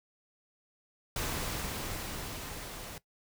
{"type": "noise with level ramp", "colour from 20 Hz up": "pink", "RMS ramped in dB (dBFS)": [-34, -44], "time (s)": [1.16, 2.98], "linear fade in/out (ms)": 2, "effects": ["noise-tail reverb RT60 0.1 s tail -18 dB re dry"]}